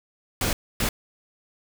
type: noise bursts at uneven times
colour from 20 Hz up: pink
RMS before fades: -24 dBFS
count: 2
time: 0.41-0.53 / 0.8-0.89 s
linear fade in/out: 2 ms
effects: none